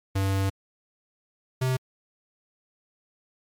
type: tone pair in turn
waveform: square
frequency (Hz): 97.1 / 129.31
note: G2 / C3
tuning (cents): -16 / -20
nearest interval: perfect fourth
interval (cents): 496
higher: second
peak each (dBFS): -23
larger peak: neither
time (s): 0.15-0.5 / 1.61-1.77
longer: first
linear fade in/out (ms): 10
effects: MP3 96 kbps